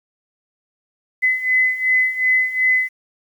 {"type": "beating tone pair", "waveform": "sine", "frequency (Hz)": [2022, 2024.7], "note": ["B6", "B6"], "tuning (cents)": [40, 43], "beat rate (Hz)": 2.7, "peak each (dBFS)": [-20, -16], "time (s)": [1.22, 2.89], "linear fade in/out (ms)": 20, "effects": ["8-bit"]}